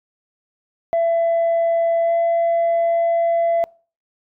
sine tone with pitch glide, 670 to 674.7 Hz, E5 to E5, +28 to +40 cents, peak -13 dBFS, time 0.93-3.64 s, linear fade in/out 0 ms, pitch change +12 cents, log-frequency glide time 2.03-2.11 s, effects noise-tail reverb RT60 0.4 s tail -26 dB re dry + tanh soft clip ceiling -13 dBFS

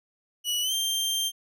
sawtooth tone with pitch glide, 2936 to 3165 Hz, F#7 to G7, -14 to +16 cents, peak -22 dBFS, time 0.44-1.32 s, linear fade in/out 50 ms, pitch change +130 cents, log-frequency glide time 0.62-0.73 s, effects none

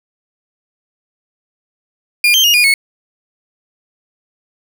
35% pulse tone with pitch steps, 2415 / 3142 / 2856 / 2438 / 2198 Hz, D7 / G7 / F7 / D#7 / C#7, +48 / +3 / +38 / -36 / -15 cents, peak -6 dBFS, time 2.24-2.74 s, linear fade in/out 2 ms, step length 100 ms, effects none

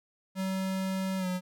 square tone with pitch glide, 190 to 182.47 Hz, F#3 to F#3, +46 to -24 cents, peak -30 dBFS, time 0.35-1.41 s, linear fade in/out 50 ms, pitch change -70 cents, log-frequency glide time 1.18-1.27 s, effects none

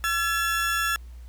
35% pulse tone pair together, 1349 / 1703.2 Hz, E6 / G#6, +40 / +43 cents, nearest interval major third, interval 403 cents, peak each -24 dBFS, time 0.04-0.96 s, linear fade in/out 0 ms, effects added 60 Hz sine -39 dBFS peak until 1.28 s + pink hiss -60 dBFS RMS until 1.28 s

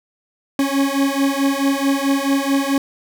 40% pulse beating tone pair, 273.4 / 278 Hz, C#4 / C#4, -24 / +5 cents, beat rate 4.6 Hz, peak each -18 dBFS, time 0.59-2.78 s, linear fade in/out 2 ms, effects none

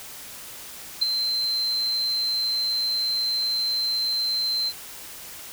sine tone with ADSR envelope, 4106 Hz, C8, 33 cents flat, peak -15 dBFS, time 1.01-4.73 s, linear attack 15 ms, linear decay 13 ms, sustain -7 dB, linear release 55 ms, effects white hiss -40 dBFS RMS until 5.52 s

